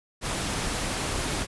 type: noise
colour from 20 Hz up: pink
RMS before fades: -29 dBFS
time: 0.21-1.47 s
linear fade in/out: 50 ms
effects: resampled to 24000 Hz